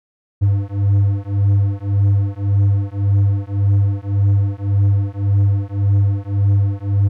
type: beating tone pair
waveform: triangle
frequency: 99 / 100.8 Hz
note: G2 / G2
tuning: +18 / +49 cents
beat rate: 1.8 Hz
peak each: -14 dBFS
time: 0.41-7.09 s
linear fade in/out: 20 ms
effects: none